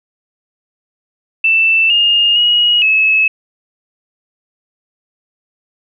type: tone with pitch steps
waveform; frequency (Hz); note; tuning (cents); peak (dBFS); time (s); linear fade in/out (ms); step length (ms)
sine; 2659 / 2834 / 2895 / 2589; E7 / F7 / F#7 / E7; +14 / +25 / -38 / -32; -8; 1.44-3.28; 5; 460
effects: none